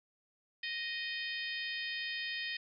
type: harmonic tone with a mistuned harmonic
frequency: 622.3 Hz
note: D#5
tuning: in tune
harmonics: 3 / 4 / 5 / 6 / 7 / 8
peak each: -40 / -42 / -44 / -46 / -47 / -48 dBFS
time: 0.63-2.57 s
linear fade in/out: 5 ms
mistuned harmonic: 6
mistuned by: -26 cents
effects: none